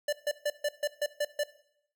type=tone bursts; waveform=square; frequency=587.3 Hz; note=D5; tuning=in tune; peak=-27 dBFS; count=8; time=0.08-1.436 s; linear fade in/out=5 ms; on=47 ms; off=140 ms; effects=noise-tail reverb RT60 0.7 s tail -17 dB re dry